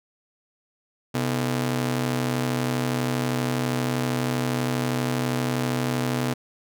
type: ring-modulated tone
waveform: sawtooth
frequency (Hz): 188.1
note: F#3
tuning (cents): +29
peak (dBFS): -16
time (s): 1.14-6.34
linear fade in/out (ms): 10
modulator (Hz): 57.8
effects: none